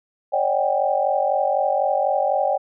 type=tone cluster; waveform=sine; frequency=553 / 605 / 756 / 800 Hz; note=C#5 / D#5 / F#5 / G5; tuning=-4 / -49 / +37 / +35 cents; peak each=-23 dBFS; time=0.32-2.58 s; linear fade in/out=20 ms; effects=none